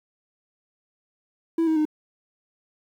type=tone with pitch steps; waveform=triangle; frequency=329.6 / 317.8 / 306.5 Hz; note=E4 / D#4 / D#4; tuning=0 / +37 / -26 cents; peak=-16 dBFS; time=1.58-1.853 s; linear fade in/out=5 ms; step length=91 ms; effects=tanh soft clip ceiling -12 dBFS + 9-bit